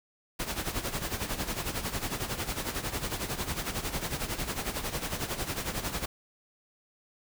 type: noise with tremolo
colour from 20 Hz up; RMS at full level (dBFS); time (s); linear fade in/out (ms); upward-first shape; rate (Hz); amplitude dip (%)
pink; -31; 0.39-6.06; 10; sine; 11; 70
effects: none